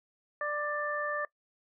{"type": "harmonic tone", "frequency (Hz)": 591, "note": "D5", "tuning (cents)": 11, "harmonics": [1, 2, 3], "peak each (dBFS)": [-35, -35, -35], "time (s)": [0.41, 1.25], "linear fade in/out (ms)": 2, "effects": ["noise-tail reverb RT60 0.1 s tail -21 dB re dry"]}